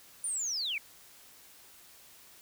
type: linear sweep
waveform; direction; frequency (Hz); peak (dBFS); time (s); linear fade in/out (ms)
sine; down; 9470 to 2181; -31; 0.24-0.78; 2
effects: white hiss -56 dBFS RMS until 2.41 s